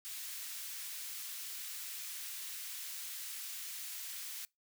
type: high-pass noise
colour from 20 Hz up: white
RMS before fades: -44 dBFS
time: 0.05-4.45 s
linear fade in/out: 0 ms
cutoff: 1900 Hz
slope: 12 dB/octave
effects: noise-tail reverb RT60 0.2 s tail -24 dB re dry